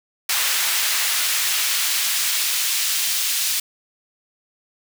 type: noise with high-pass filter sweep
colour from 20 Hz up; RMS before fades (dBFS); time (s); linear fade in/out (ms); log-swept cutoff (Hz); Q
pink; -21; 0.29-3.6; 5; 1700 to 3400; 0.71
effects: none